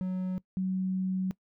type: tone pair in turn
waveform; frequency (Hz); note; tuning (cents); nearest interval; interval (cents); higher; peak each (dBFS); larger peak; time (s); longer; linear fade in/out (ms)
triangle / sine; 185 / 187.37; F#3 / F#3; 0 / +22; unison; 22; second; -27 / -27; neither; 0.01-0.38 / 0.57-1.31; second; 0
effects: noise-tail reverb RT60 0.1 s tail -21 dB re dry